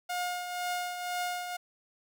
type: tone with tremolo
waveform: sawtooth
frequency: 715 Hz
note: F5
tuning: 41 cents sharp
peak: -26 dBFS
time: 0.09-1.57 s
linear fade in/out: 10 ms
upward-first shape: triangle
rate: 2 Hz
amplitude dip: 55%
effects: none